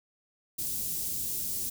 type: band-stop noise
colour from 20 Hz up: white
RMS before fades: -33 dBFS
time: 0.58-1.7 s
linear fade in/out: 10 ms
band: 260 to 6800 Hz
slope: 12 dB/octave
effects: none